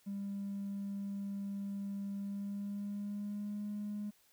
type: tone with pitch glide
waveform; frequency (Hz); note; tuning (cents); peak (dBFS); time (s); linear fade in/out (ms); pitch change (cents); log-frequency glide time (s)
triangle; 199.3 to 207.3; G3 to G#3; +29 to -3; -34; 0.06-4.11; 20; +68; 2.17-3.66
effects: tanh soft clip ceiling -34 dBFS + white hiss -69 dBFS RMS until 4.32 s